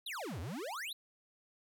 square exponential two-way sweep, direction down then up, 4190 to 76.2 to 4190 Hz, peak -40 dBFS, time 0.06-0.93 s, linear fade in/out 5 ms, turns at 0.4 s, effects none

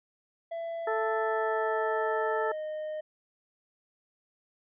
triangle tone with pitch glide, 668 to 616.1 Hz, E5 to D#5, +23 to -17 cents, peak -31 dBFS, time 0.51-3.01 s, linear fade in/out 10 ms, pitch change -140 cents, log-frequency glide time 1.14-2.65 s
harmonic tone, 440 Hz, A4, in tune, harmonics 1 / 2 / 3 / 4, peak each -30 / -33 / -35 / -36 dBFS, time 0.87-2.52 s, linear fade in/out 5 ms
effects resampled to 8000 Hz

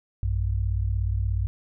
sine tone pair together, 59.27 / 96.1 Hz, A#1 / G2, +29 / -34 cents, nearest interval minor sixth, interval 837 cents, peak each -25 dBFS, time 0.23-1.47 s, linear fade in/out 0 ms, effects none

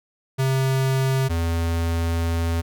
square tone pair in turn, 132.9 / 83.49 Hz, C3 / E2, +27 / +23 cents, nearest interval minor sixth, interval 804 cents, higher first, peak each -19 / -21 dBFS, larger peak first, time 0.38-1.29 / 1.29-2.62 s, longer second, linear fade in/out 20 ms, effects none

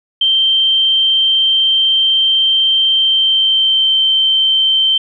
sine tone with pitch glide, 3136 to 3114 Hz, G7 to G7, 0 to -12 cents, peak -9 dBFS, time 0.21-4.98 s, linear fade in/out 5 ms, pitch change -12 cents, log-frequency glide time 2.91-3.95 s, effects none

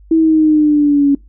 sine exponential sweep, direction down, 326.2 to 279.2 Hz, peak -7 dBFS, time 0.11-1.15 s, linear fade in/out 5 ms, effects noise-tail reverb RT60 0.2 s tail -22 dB re dry + added 50 Hz sine -39 dBFS peak until 1.28 s

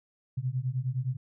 sine beating tone pair, 123.47 / 133.17 Hz, B2 / C3, 0 / +31 cents, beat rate 9.7 Hz, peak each -31 dBFS, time 0.37-1.17 s, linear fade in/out 10 ms, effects none

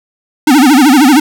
square tone with vibrato, 277.4 Hz, C#4, 1 cent sharp, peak -4 dBFS, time 0.47-1.2 s, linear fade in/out 5 ms, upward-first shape sine, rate 13 Hz, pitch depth 210 cents each way, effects none

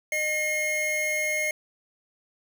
square tone pair together, 612.3 / 2147 Hz, D#5 / C7, -28 / +44 cents, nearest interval octave + minor seventh, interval 2172 cents, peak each -32 / -26 dBFS, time 0.12-1.51 s, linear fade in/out 2 ms, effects none

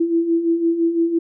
sine beating tone pair, 329.6 / 335.5 Hz, E4 / E4, 0 / +31 cents, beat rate 5.9 Hz, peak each -23 / -16 dBFS, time 0-1.19 s, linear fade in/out 10 ms, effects none

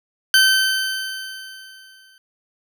20% pulse tone with exponential decay, 1541 Hz, G6, 30 cents flat, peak -5 dBFS, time 0.34-2.18 s, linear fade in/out 1 ms, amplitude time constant 400 ms, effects none

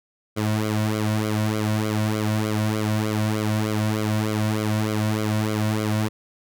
sawtooth tone with flanger, 107.4 Hz, A2, 41 cents flat, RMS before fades -23 dBFS, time 0.36-6.09 s, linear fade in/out 20 ms, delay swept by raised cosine 1.1 to 2.5 ms, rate 3.3 Hz, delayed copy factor -0.9, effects none

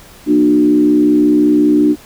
sine tone with frequency modulation, 299 Hz, D4, 31 cents sharp, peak -7 dBFS, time 0.26-1.96 s, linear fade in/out 50 ms, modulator 65.4 Hz, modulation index 0.74, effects pink hiss -40 dBFS RMS until 2.05 s

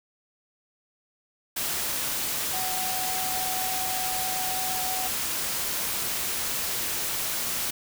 sine tone in noise, 748 Hz, F#5, 19 cents sharp, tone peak -32 dBFS, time 2.53-5.08 s, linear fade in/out 10 ms, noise white, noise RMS -29 dBFS, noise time 1.56-7.71 s, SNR -6 dB, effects none

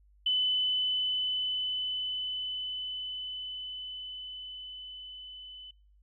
sine tone with level ramp, 3011 Hz, F#7, 30 cents sharp, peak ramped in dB -24 to -44 dBFS, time 0.26-5.71 s, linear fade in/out 5 ms, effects noise-tail reverb RT60 0.5 s tail -25 dB re dry + added 50 Hz sine -59 dBFS peak until 6.02 s

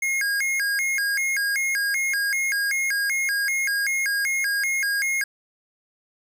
square tone with vibrato, 1871 Hz, A#6, 6 cents sharp, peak -22 dBFS, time 0.02-5.24 s, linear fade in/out 5 ms, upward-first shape square, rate 2.6 Hz, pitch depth 240 cents each way, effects 10-bit

